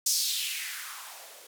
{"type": "noise with band-pass filter sweep", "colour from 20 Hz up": "violet", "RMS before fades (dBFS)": -33, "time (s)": [0.06, 1.47], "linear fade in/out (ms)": 5, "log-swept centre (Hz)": [6100, 420], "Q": 2.8, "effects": []}